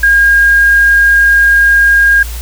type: tone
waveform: sine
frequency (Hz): 1621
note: G#6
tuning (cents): -42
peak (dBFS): -4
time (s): 0.03-2.23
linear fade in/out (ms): 5
effects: added 58 Hz sine -19 dBFS peak until 2.41 s + white hiss -29 dBFS RMS until 2.41 s